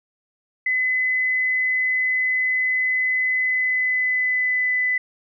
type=tone with pitch glide; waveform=sine; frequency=2020 to 2003 Hz; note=B6 to B6; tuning=+39 to +24 cents; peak=-18 dBFS; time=0.66-4.98 s; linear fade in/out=5 ms; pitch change=-15 cents; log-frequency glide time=3.4-4.74 s; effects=none